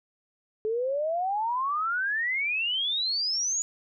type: exponential sweep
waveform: sine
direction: up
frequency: 425.7 to 6920 Hz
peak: -25 dBFS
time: 0.65-3.62 s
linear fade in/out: 0 ms
effects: none